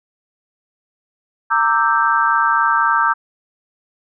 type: chord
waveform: sine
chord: E half-diminished seventh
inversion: second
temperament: equal with one note detuned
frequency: 921.6 / 1174.7 / 1318.5 / 1568 Hz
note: Bb5 / D6 / E6 / G6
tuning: -20 / 0 / 0 / 0 cents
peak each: -18 dBFS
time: 1.5-3.14 s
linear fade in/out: 20 ms
effects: none